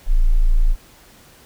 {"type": "tone", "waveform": "sine", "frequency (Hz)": 28.08, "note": "A0", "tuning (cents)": 36, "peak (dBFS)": -10, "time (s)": [0.06, 0.76], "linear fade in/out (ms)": 50, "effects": ["pink hiss -48 dBFS RMS until 1.45 s"]}